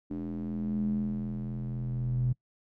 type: tone with band-pass filter sweep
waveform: square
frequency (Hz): 42.02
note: E1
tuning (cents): +34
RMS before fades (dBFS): -32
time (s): 0.1-2.33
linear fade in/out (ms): 10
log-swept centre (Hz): 270 to 130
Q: 7.6
effects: noise-tail reverb RT60 0.1 s tail -24 dB re dry